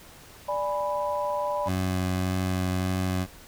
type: chord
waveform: sine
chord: G# diminished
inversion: second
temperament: equal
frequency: 587.3 / 830.6 / 987.8 Hz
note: D5 / G#5 / B5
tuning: 0 / 0 / 0 cents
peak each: -28 / -34 / -29 dBFS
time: 0.48-1.69 s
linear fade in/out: 10 ms
type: tone with vibrato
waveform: 20% pulse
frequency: 92.5 Hz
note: F#2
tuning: in tune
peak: -20 dBFS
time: 1.65-3.27 s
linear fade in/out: 50 ms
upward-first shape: triangle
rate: 1.7 Hz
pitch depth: 15 cents each way
effects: pink hiss -49 dBFS RMS until 3.47 s